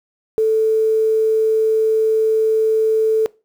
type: tone with quantisation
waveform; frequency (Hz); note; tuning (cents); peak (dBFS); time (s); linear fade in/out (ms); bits
sine; 440; A4; 0; -12; 0.38-3.26; 0; 7
effects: noise-tail reverb RT60 0.3 s tail -22 dB re dry